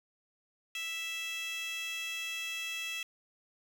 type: tone with high-pass filter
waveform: 15% pulse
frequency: 659.3 Hz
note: E5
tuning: in tune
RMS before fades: -38 dBFS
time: 0.75-3.03 s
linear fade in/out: 2 ms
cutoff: 2900 Hz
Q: 4
effects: none